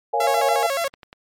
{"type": "chord", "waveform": "sine", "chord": "Bb minor seventh", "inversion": "none", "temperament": "equal", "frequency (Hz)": [466.2, 554.4, 698.5, 830.6], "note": ["Bb4", "Db5", "F5", "Ab5"], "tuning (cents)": [0, 0, 0, 0], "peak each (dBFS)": [-25, -26, -24, -21], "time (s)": [0.13, 0.67], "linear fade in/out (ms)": 10}
{"type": "tone with vibrato", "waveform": "sawtooth", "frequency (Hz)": 610, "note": "D#5", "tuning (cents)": -34, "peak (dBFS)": -17, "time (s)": [0.2, 0.88], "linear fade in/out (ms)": 5, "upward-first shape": "square", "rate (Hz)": 7, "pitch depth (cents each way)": 180}
{"type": "clicks", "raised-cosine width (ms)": 0.3, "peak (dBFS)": -24, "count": 6, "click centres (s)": [0.817, 0.849, 0.88, 0.939, 1.032, 1.129]}
{"effects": ["MP3 64 kbps"]}